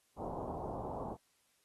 white low-pass noise, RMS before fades -42 dBFS, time 0.16-1.17 s, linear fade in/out 50 ms, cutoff 960 Hz, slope 48 dB/octave, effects white hiss -74 dBFS RMS until 1.64 s + AAC 32 kbps

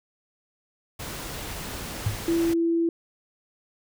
pink noise, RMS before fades -35 dBFS, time 0.99-2.54 s, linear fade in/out 10 ms
sine tone with exponential decay, 103.83 Hz, G#2, in tune, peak -18 dBFS, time 2.06-2.24 s, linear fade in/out 5 ms, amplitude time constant 37 ms
sine tone, 334.4 Hz, E4, 25 cents sharp, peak -20 dBFS, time 2.28-2.89 s, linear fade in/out 2 ms
effects none

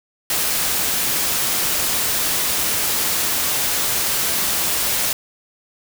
white noise, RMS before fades -20 dBFS, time 0.3-5.13 s, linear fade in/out 2 ms, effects none

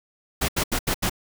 pink noise bursts, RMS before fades -23 dBFS, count 5, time 0.41-1.097 s, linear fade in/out 10 ms, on 75 ms, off 78 ms, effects none

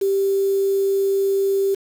sine tone with quantisation, 392 Hz, G4, in tune, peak -16 dBFS, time 0.01-1.75 s, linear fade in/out 10 ms, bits 6, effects none

